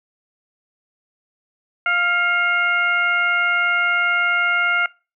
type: harmonic tone with a mistuned harmonic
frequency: 698.5 Hz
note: F5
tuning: in tune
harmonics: 1 / 2 / 3 / 4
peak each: -28 / -18 / -21 / -28 dBFS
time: 1.86-4.86 s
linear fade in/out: 2 ms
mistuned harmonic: 3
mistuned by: +46 cents
effects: noise-tail reverb RT60 0.3 s tail -22 dB re dry